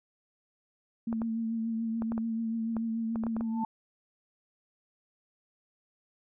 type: tone with vibrato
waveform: sine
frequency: 226.4 Hz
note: A3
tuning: 50 cents sharp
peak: -29 dBFS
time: 1.07-3.64 s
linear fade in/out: 5 ms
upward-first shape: triangle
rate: 6.9 Hz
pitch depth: 33 cents each way
type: clicks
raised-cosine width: 1 ms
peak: -24 dBFS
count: 11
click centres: 1.128 / 1.218 / 2.021 / 2.12 / 2.179 / 2.767 / 3.158 / 3.237 / 3.267 / 3.366 / 3.409 s
type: tone with exponential growth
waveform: sine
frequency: 885 Hz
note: A5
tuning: 10 cents sharp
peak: -28 dBFS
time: 3.39-3.65 s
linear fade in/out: 2 ms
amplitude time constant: 55 ms
effects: none